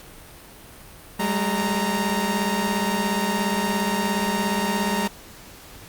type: tone cluster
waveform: sawtooth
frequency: 194.2 / 211.3 / 927 Hz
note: G3 / G#3 / A#5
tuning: -16 / +30 / -10 cents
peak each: -22 dBFS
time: 1.19-5.08 s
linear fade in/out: 10 ms
effects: pink hiss -44 dBFS RMS until 5.88 s + Opus 48 kbps